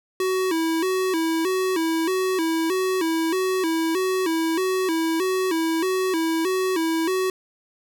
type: tone with vibrato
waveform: square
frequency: 349.2 Hz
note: F4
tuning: in tune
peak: -21 dBFS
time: 0.2-7.3 s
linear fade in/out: 2 ms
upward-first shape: square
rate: 1.6 Hz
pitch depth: 120 cents each way
effects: none